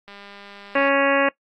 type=click train; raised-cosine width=0.3 ms; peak=-26 dBFS; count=163; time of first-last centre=0.08-0.886 s; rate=201 Hz
type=harmonic tone; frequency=277.2 Hz; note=C#4; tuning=in tune; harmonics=1 / 2 / 3 / 4 / 5 / 6 / 7 / 8 / 9 / 10; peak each=-24 / -19 / -28 / -24 / -30 / -24 / -27 / -31 / -30 / -29 dBFS; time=0.75-1.29 s; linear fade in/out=5 ms
effects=noise-tail reverb RT60 0.1 s tail -20 dB re dry + AAC 64 kbps